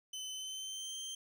25% pulse tone with pitch glide, 3039 to 3141 Hz, F#7 to G7, +46 to +3 cents, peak -37 dBFS, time 0.13-1.15 s, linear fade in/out 5 ms, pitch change +57 cents, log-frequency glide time 0.32-0.94 s, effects none

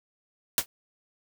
white noise with exponential decay, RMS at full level -18 dBFS, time 0.58-0.66 s, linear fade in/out 1 ms, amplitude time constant 16 ms, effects none

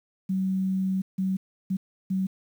sine tone bursts at uneven times, 189.6 Hz, F#3, 43 cents sharp, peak -23 dBFS, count 4, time 0.29-1.02 / 1.18-1.37 / 1.7-1.77 / 2.1-2.27 s, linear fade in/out 10 ms, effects 9-bit

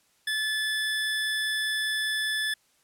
25% pulse tone, 1735 Hz, A6, 25 cents flat, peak -22 dBFS, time 0.27-2.54 s, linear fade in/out 5 ms, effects white hiss -66 dBFS RMS until 2.83 s + low-pass 11000 Hz 12 dB/octave

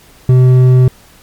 sine tone with hard clipping, 127.4 Hz, C3, 46 cents flat, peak -5 dBFS, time 0.29-0.88 s, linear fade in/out 2 ms, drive 6 dB, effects pink hiss -43 dBFS RMS until 1.22 s + MP3 96 kbps

